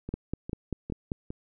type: two click trains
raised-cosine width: 3 ms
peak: -17 / -23 dBFS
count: 6 / 4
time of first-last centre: 0.14-1.118 / 0.09-1.305 s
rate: 5.11 / 2.47 Hz
effects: none